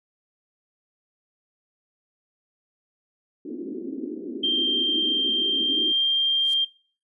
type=band-pass noise; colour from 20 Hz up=white; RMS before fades=-33 dBFS; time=3.45-5.92 s; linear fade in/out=5 ms; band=240 to 370 Hz; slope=48 dB/octave
type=tone with pitch glide; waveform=sine; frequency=3166 to 3186 Hz; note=G7 to G7; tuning=+17 to +27 cents; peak=-19 dBFS; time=4.43-6.65 s; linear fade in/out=10 ms; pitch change=+10 cents; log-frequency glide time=5.54-6.06 s
type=noise with exponential growth; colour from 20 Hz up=blue; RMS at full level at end=-37 dBFS; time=6.33-6.54 s; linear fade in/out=5 ms; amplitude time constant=45 ms
effects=noise-tail reverb RT60 0.4 s tail -18 dB re dry + resampled to 24000 Hz